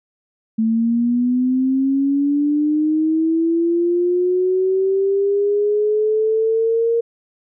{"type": "linear sweep", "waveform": "sine", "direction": "up", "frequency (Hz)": [220.5, 466.2], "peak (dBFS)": -14, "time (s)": [0.58, 7.01], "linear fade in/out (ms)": 10, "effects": []}